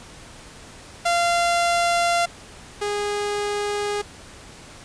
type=tone pair in turn; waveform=sawtooth; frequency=690 / 411.6 Hz; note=F5 / G#4; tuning=-21 / -16 cents; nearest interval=major sixth; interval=895 cents; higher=first; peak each=-14 / -19 dBFS; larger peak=first; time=1.05-2.26 / 2.81-4.02 s; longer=neither; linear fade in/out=10 ms; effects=pink hiss -43 dBFS RMS until 4.84 s + resampled to 22050 Hz